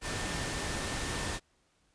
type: tone in noise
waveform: sine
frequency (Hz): 1797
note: A6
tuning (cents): +36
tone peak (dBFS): -44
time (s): 0.01-1.4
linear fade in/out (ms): 50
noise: pink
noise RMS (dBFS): -35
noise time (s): 0.01-1.4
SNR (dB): -12
effects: pink hiss -71 dBFS RMS until 1.94 s + resampled to 22050 Hz